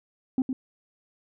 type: tone with echo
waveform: sine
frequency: 260 Hz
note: C4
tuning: 11 cents flat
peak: -18 dBFS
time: 0.38-0.42 s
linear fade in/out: 2 ms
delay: 110 ms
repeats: 1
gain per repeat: -7 dB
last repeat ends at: 0.53 s
effects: tanh soft clip ceiling -18 dBFS